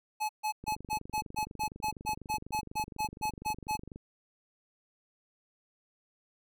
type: tone bursts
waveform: square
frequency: 855 Hz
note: A5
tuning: 50 cents flat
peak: -30 dBFS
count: 16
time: 0.2-3.772 s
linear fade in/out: 20 ms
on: 92 ms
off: 140 ms
type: click train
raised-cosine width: 3 ms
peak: -31 dBFS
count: 81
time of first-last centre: 0.64-3.96 s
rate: 24.1 Hz
effects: none